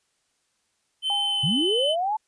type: tone with pitch glide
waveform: triangle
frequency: 3072 to 3035 Hz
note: G7 to F#7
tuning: -36 to +43 cents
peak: -21 dBFS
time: 1.02-1.96 s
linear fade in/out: 50 ms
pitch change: -21 cents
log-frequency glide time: 1.25-1.43 s
type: tone with exponential decay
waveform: sine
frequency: 814 Hz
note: G#5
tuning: 35 cents flat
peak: -26 dBFS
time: 1.1-2.16 s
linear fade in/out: 1 ms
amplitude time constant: 230 ms
type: linear sweep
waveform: sine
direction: up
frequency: 123.47 to 888 Hz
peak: -22 dBFS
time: 1.43-2.17 s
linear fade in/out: 10 ms
effects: white hiss -71 dBFS RMS until 2.27 s + resampled to 22050 Hz